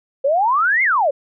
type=exponential two-way sweep; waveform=sine; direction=up then down; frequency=523 to 2185 to 523 Hz; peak=-13 dBFS; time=0.24-1.11 s; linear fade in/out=10 ms; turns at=0.83 s; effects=none